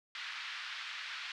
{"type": "band-pass noise", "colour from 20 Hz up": "pink", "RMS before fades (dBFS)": -43, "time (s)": [0.15, 1.32], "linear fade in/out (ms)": 2, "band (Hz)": [1400, 4200], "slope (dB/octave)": 24, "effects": []}